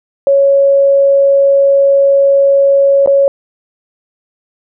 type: tone with dropouts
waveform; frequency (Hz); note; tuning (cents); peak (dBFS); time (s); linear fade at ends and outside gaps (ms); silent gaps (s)
sine; 554.4; C#5; 0; -5; 0.27-3.28; 1; 3.061-3.074
effects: none